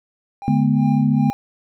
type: tone with tremolo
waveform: triangle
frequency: 802 Hz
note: G5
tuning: 39 cents sharp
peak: -24 dBFS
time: 0.42-1.33 s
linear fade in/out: 0 ms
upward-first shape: sine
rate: 2.6 Hz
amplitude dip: 90%
type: chord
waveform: sine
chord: G# diminished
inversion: second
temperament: equal with one note detuned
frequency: 146.83 / 212.4 / 246.9 Hz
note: D3 / G#3 / B3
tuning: 0 / +39 / 0 cents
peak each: -18 dBFS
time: 0.48-1.3 s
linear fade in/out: 0 ms
effects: none